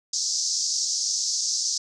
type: band-pass noise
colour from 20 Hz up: pink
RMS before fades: -26 dBFS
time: 0.13-1.78 s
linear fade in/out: 5 ms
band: 4900 to 6700 Hz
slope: 48 dB/octave
effects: none